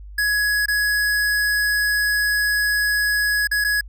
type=tone with dropouts; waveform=square; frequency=1676 Hz; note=G#6; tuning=15 cents sharp; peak=-18 dBFS; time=0.18-3.81 s; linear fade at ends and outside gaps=5 ms; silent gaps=0.659-0.682 / 3.473-3.513 / 3.642-3.646 s; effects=added 50 Hz sine -35 dBFS peak until 3.88 s